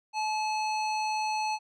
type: tone with low-pass filter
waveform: square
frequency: 861 Hz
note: A5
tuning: 38 cents flat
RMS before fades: -30 dBFS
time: 0.13-1.59 s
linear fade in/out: 50 ms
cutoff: 5400 Hz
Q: 1.3
effects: none